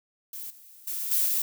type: noise with level steps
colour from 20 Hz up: violet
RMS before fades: -38 / -51 / -32 / -24 / -26 dBFS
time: 0.33-1.42 s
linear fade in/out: 2 ms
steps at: 0.5 / 0.87 / 1.11 / 1.26 s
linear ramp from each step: 5 ms
effects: none